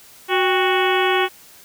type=harmonic tone with a mistuned harmonic; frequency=370 Hz; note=F#4; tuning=in tune; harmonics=1 / 2 / 3 / 4 / 5 / 6 / 7 / 8 / 9; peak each=-19 / -22 / -24 / -25 / -26 / -27 / -27 / -28 / -29 dBFS; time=0.28-1.29 s; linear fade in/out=50 ms; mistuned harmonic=2; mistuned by=+110 cents; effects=white hiss -46 dBFS RMS until 1.64 s